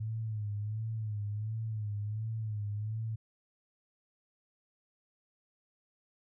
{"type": "tone with vibrato", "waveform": "sine", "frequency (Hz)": 107.4, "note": "A2", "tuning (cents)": -41, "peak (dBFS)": -33, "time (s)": [0, 3.16], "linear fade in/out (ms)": 10, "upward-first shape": "sine", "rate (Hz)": 1.4, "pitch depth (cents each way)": 73, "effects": []}